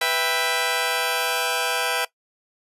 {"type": "chord", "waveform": "10% pulse", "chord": "E minor", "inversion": "second", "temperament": "just", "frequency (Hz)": [494.4, 659.3, 791.1], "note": ["B4", "E5", "G5"], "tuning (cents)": [2, 0, 16], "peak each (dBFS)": -17, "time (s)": [0.01, 2.05], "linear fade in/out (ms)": 5, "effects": ["noise-tail reverb RT60 0.1 s tail -19 dB re dry", "resampled to 32000 Hz"]}